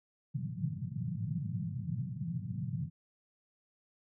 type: band-pass noise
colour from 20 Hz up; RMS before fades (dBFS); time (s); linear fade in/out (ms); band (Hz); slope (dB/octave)
pink; -37; 0.34-2.9; 20; 110 to 180; 48
effects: none